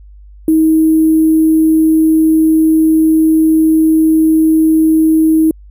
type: tone with sample-and-hold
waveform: sine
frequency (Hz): 317.2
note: D#4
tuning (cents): +33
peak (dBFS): -6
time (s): 0.48-5.51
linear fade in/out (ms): 2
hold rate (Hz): 11025
effects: added 50 Hz sine -34 dBFS peak until 5.7 s